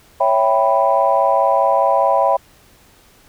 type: chord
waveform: sine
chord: C# half-diminished seventh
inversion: none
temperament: equal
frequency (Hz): 554.4 / 659.3 / 784 / 987.8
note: C#5 / E5 / G5 / B5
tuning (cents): 0 / 0 / 0 / 0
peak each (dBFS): -17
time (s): 0.2-2.37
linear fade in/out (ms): 10
effects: tanh soft clip ceiling -1 dBFS + pink hiss -50 dBFS RMS until 3.28 s